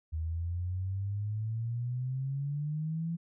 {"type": "exponential sweep", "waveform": "sine", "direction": "up", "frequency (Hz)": [78.3, 169.6], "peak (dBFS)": -31, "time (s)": [0.12, 3.17], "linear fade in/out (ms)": 20, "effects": []}